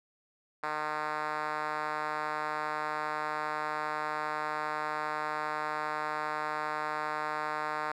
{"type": "tone with band-pass filter", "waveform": "5% pulse", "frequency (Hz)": 152.5, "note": "D#3", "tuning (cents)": -34, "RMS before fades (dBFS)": -34, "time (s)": [0.63, 7.92], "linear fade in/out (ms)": 5, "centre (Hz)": 1100, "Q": 1.1, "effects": []}